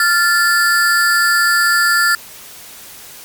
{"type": "ring-modulated tone", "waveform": "square", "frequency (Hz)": 1568, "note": "G6", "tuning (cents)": 0, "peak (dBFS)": -8, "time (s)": [0, 2.15], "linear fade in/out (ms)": 2, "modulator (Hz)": 180, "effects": ["white hiss -36 dBFS RMS until 3.24 s", "MP3 96 kbps"]}